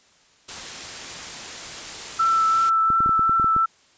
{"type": "noise", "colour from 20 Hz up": "white", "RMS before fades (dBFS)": -34, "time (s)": [0.48, 2.7], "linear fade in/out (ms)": 10}
{"type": "tone with vibrato", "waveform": "sine", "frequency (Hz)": 1329, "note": "E6", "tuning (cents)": 14, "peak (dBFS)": -16, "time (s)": [2.19, 3.66], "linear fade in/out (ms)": 10, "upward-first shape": "triangle", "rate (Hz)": 2.8, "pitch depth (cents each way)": 15}
{"type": "clicks", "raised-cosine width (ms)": 3, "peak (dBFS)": -18, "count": 9, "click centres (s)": [2.903, 3.005, 3.061, 3.093, 3.194, 3.295, 3.398, 3.444, 3.564]}
{"effects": ["white hiss -57 dBFS RMS until 3.97 s", "resampled to 16000 Hz"]}